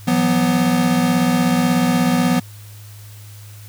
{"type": "chord", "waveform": "square", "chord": "E suspended second", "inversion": "none", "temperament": "equal with one note detuned", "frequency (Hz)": [168.57, 185, 246.9], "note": ["E3", "F#3", "B3"], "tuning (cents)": [39, 0, 0], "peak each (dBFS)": [-21, -21, -17], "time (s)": [0.07, 2.4], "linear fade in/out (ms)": 10, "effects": ["added 104 Hz sine -36 dBFS peak until 3.68 s", "white hiss -45 dBFS RMS until 3.68 s"]}